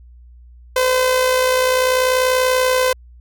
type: tone with amplitude modulation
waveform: sawtooth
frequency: 511 Hz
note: C5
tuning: 41 cents flat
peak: -8 dBFS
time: 0.76-2.93 s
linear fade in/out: 5 ms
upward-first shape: sine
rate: 60.5 Hz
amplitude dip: 40%
effects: added 60 Hz sine -40 dBFS peak until 3.2 s